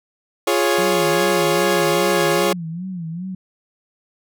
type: chord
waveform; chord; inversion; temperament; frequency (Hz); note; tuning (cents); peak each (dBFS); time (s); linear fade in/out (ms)
sawtooth; Db major; first; equal; 349.2 / 415.3 / 554.4; F4 / Ab4 / Db5; 0 / 0 / 0; -16; 0.47-2.53; 5
type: tone with vibrato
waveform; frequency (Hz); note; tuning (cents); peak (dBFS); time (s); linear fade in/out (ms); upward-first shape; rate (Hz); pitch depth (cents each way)
sine; 174.61; F3; 0; -25; 0.78-3.35; 5; sine; 2.5; 140
effects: none